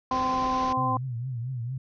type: low-pass noise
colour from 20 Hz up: pink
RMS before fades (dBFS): -38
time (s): 0.11-0.73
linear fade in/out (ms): 5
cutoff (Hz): 6200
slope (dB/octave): 96
type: harmonic tone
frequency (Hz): 258.5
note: C4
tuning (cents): -21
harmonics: 1 / 2 / 3 / 4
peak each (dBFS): -32 / -36 / -30 / -25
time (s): 0.11-0.97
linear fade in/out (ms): 2
type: tone with vibrato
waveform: sine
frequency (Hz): 123.47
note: B2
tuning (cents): 0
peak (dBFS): -29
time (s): 0.77-1.78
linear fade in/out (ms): 5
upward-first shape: triangle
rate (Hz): 4.4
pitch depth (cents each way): 150
effects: none